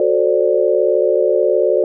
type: chord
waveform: sine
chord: D dominant seventh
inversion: first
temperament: just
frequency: 367.1 / 440.5 / 528.6 / 587.3 Hz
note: F#4 / A4 / C5 / D5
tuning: -14 / +2 / +18 / 0 cents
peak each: -17 dBFS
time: 0-1.84 s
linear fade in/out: 2 ms
effects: none